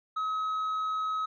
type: tone with tanh clipping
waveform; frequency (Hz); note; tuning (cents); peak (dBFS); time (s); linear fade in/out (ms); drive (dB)
sine; 1277; D#6; +45; -29; 0.16-1.26; 10; 3
effects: none